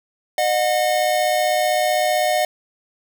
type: tone pair together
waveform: square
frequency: 611.3 / 727 Hz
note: D#5 / F#5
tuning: -31 / -31 cents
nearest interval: minor third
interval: 300 cents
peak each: -20 dBFS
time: 0.38-2.45 s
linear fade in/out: 2 ms
effects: none